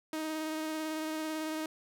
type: tone with vibrato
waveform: sawtooth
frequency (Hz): 313.3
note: D#4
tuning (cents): +12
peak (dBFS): -30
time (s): 0.13-1.66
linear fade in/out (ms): 2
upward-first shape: triangle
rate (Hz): 18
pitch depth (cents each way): 20
effects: none